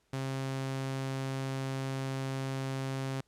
sawtooth tone, 133.9 Hz, C3, 40 cents sharp, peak -29 dBFS, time 0.13-3.21 s, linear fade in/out 5 ms, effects pink hiss -73 dBFS RMS until 3.27 s + low-pass 10000 Hz 12 dB/octave

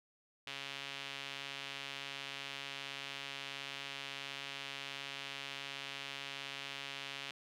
sawtooth tone with band-pass filter, 138.59 Hz, C#3, in tune, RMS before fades -45 dBFS, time 0.47-7.31 s, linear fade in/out 2 ms, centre 3000 Hz, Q 2, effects none

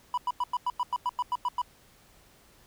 triangle tone bursts, 985 Hz, B5, 5 cents flat, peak -23 dBFS, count 12, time 0.14-1.617 s, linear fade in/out 2 ms, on 36 ms, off 95 ms, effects pink hiss -59 dBFS RMS until 2.66 s

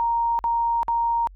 sine tone bursts, 932.3 Hz, A#5, in tune, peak -19 dBFS, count 3, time 0-1.272 s, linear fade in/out 0 ms, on 390 ms, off 51 ms, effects added 46 Hz sine -42 dBFS peak until 1.35 s

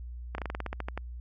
slowing click train, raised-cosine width 0.5 ms, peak -19 dBFS, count 12, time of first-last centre 0.35-0.976 s, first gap 32 ms, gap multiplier 1.11, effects added 60 Hz sine -38 dBFS peak until 1.2 s

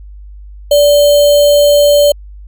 sine tone with sample-and-hold, 581 Hz, D5, 19 cents flat, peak -4 dBFS, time 0.71-2.12 s, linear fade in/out 5 ms, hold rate 3675 Hz, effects added 50 Hz sine -29 dBFS peak until 2.47 s

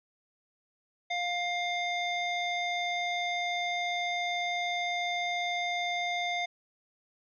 harmonic tone with a mistuned harmonic, 703 Hz, F5, 11 cents sharp, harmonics 1 / 3 / 5 / 7 / 9, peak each -32 / -33 / -37 / -52 / -51 dBFS, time 1.1-6.46 s, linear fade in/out 10 ms, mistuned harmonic 5, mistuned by +42 cents, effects none

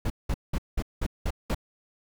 brown noise bursts, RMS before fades -26 dBFS, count 7, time 0.05-1.547 s, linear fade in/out 5 ms, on 51 ms, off 190 ms, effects none

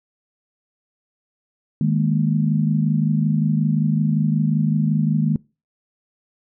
sine chord, D# suspended fourth, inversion none, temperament equal, 155.56 / 207.7 / 233.1 Hz, D#3 / G#3 / A#3, 0 / 0 / 0 cents, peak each -18 / -21 / -23 dBFS, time 1.81-5.36 s, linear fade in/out 2 ms, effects noise-tail reverb RT60 0.3 s tail -23 dB re dry

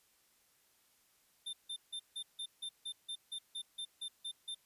square tone bursts, 3587 Hz, A7, 33 cents sharp, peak -40 dBFS, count 14, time 1.46-4.548 s, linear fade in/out 10 ms, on 72 ms, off 160 ms, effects white hiss -71 dBFS RMS until 4.65 s + resampled to 32000 Hz

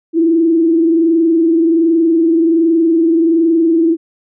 sine tone with frequency modulation, 329.6 Hz, E4, in tune, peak -8 dBFS, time 0.13-3.97 s, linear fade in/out 50 ms, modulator 21.3 Hz, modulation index 0.55, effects none

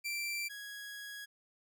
sawtooth tone pair in turn, 2349 / 1661 Hz, D7 / G#6, 0 / 0 cents, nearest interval tritone, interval 600 cents, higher first, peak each -32 / -40 dBFS, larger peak first, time 0.04-0.49 / 0.49-1.26 s, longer second, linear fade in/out 20 ms, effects none

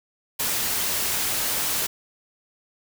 white noise, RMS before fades -25 dBFS, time 0.39-1.87 s, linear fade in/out 10 ms, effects none

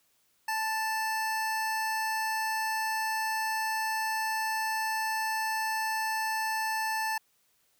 25% pulse tone, 880 Hz, A5, in tune, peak -25 dBFS, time 0.48-7.18 s, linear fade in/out 5 ms, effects white hiss -70 dBFS RMS until 7.79 s

